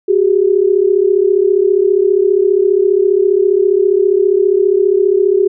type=tone pair together; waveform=sine; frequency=373.1 / 408 Hz; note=F#4 / G#4; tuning=+14 / -31 cents; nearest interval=major second; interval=155 cents; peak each=-11 dBFS; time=0.08-5.48 s; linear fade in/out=10 ms; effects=none